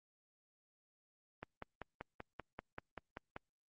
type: click train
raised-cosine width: 0.5 ms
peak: -29 dBFS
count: 11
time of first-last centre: 1.43-3.364 s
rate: 5.17 Hz
effects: Opus 32 kbps